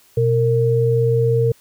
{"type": "tone pair together", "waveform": "sine", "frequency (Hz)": [122.81, 459.4], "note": ["B2", "A#4"], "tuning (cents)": [-9, -25], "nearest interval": "octave + major seventh", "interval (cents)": 2284, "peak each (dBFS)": [-16, -16], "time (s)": [0.17, 1.52], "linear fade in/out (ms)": 5, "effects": ["white hiss -53 dBFS RMS until 1.6 s"]}